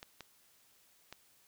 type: clicks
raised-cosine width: 0.2 ms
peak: -28 dBFS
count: 3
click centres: 0.029 / 0.207 / 1.126 s
effects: white hiss -67 dBFS RMS until 1.47 s